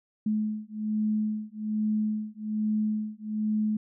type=beating tone pair; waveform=sine; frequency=213.6 / 214.8 Hz; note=G#3 / A3; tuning=+49 / -41 cents; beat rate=1.2 Hz; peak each=-29 dBFS; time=0.26-3.77 s; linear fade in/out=5 ms; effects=none